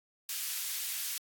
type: high-pass noise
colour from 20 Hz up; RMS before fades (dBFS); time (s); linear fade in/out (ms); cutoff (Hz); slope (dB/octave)
white; -36; 0.29-1.18; 2; 2100; 12
effects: AAC 64 kbps